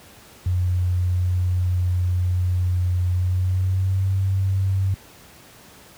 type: tone with pitch glide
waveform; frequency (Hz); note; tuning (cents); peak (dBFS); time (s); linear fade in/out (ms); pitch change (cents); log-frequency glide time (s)
sine; 90.1 to 96.01; F#2 to G2; -45 to -35; -17; 0.46-4.94; 0; +110; 3.13-4.08
effects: pink hiss -47 dBFS RMS until 5.97 s + high-pass 60 Hz 12 dB/octave